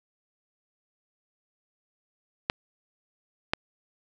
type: clicks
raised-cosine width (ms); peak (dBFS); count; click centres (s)
0.3; -7; 2; 2.499 / 3.535
effects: none